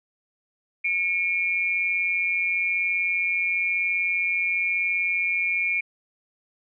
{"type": "tone pair together", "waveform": "sine", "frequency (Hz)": [2208, 2387], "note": ["C#7", "D7"], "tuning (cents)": [-7, 28], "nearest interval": "minor second", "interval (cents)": 135, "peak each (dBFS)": [-26, -23], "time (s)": [0.84, 5.81], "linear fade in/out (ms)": 10, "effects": []}